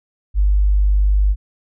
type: tone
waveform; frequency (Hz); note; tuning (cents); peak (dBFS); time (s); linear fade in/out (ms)
sine; 49.9; G1; +32; -11; 0.34-1.36; 50
effects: none